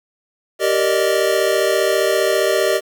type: chord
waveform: square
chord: Eb major seventh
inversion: first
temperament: equal with one note detuned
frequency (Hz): 388.6 / 466.2 / 587.3 / 622.3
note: G4 / Bb4 / D5 / Eb5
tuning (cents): -15 / 0 / 0 / 0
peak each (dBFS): -20 / -22 / -22 / -20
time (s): 0.59-2.81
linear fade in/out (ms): 50
effects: 8-bit